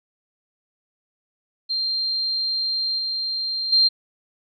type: tone with level steps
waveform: sine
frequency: 4176 Hz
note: C8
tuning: 4 cents flat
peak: -21 / -23 / -13 dBFS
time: 1.69-3.89 s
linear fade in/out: 20 ms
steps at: 2.98 / 3.72 s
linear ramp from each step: 10 ms
effects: none